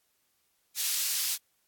pink high-pass noise, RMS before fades -30 dBFS, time 0.75-1.38 s, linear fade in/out 50 ms, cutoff 4100 Hz, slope 12 dB/octave, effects white hiss -73 dBFS RMS until 1.67 s + AAC 64 kbps

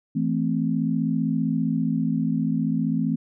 sine chord, A minor, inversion second, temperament equal with one note detuned, 164.81 / 220 / 260.4 Hz, E3 / A3 / C4, 0 / 0 / -8 cents, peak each -25 dBFS, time 0.15-3.16 s, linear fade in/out 10 ms, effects none

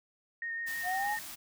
sine tone with vibrato, 1846 Hz, A#6, 17 cents flat, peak -34 dBFS, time 0.42-1.19 s, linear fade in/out 2 ms, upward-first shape square, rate 6.3 Hz, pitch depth 11 cents each way
white band-stop noise, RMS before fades -44 dBFS, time 0.66-1.36 s, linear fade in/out 20 ms, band 350 to 590 Hz, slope 96 dB/octave
sine linear sweep, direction up, 708 to 863 Hz, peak -31 dBFS, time 0.83-1.18 s, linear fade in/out 50 ms
effects none

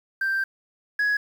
sine tone pair in turn, 1571 / 1672.9 Hz, G6 / G#6, +3 / +12 cents, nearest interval minor second, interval 109 cents, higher second, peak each -20 / -17 dBFS, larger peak second, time 0.21-0.44 / 0.99-1.17 s, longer first, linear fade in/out 5 ms, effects tanh soft clip ceiling -19 dBFS + 8-bit

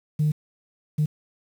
sine tone bursts at uneven times, 151.5 Hz, D#3, 46 cents flat, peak -17 dBFS, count 2, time 0.19-0.32 / 0.98-1.06 s, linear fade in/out 10 ms, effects tanh soft clip ceiling -15 dBFS + 8-bit

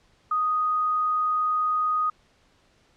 sine tone, 1244.5 Hz, D#6, in tune, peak -21 dBFS, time 0.31-2.1 s, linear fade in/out 5 ms, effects pink hiss -62 dBFS RMS until 2.96 s + low-pass 6000 Hz 12 dB/octave

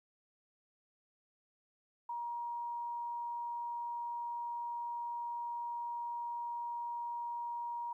sine tone, 948 Hz, A#5, 29 cents sharp, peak -37 dBFS, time 2.09-7.93 s, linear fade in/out 5 ms, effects 13-bit

